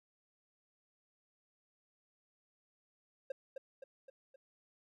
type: tone with echo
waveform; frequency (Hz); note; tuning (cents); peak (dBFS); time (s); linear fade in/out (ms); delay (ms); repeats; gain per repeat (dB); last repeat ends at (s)
triangle; 535; C5; +38; -34; 3.3-3.32; 5; 260; 4; -5; 4.36
effects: none